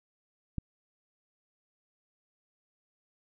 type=click; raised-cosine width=5 ms; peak=-20 dBFS; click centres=0.583 s; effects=none